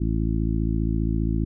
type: harmonic tone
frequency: 55 Hz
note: A1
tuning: in tune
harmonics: 1 / 2 / 3 / 4 / 5 / 6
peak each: -24 / -27 / -29 / -30 / -31 / -32 dBFS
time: 0-1.45 s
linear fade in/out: 10 ms
effects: none